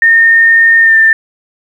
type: tone with pitch glide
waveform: sine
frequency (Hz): 1828 to 1789.3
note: A#6 to A6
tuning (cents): -34 to +29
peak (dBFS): -3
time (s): 0.02-1.13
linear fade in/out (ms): 2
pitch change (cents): -37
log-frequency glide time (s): 0.81-0.96
effects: 7-bit